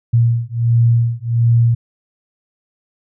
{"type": "beating tone pair", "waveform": "sine", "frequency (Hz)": [116.54, 117.94], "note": ["A#2", "A#2"], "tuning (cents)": [0, 21], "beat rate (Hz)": 1.4, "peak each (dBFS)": -14, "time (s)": [0.13, 1.75], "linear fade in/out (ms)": 10, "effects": []}